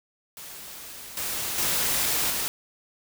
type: noise with level steps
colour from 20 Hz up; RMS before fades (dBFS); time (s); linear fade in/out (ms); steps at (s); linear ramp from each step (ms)
white; -41 / -30 / -25 / -28; 0.37-2.48; 0; 1.17 / 1.58 / 2.3; 2
effects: none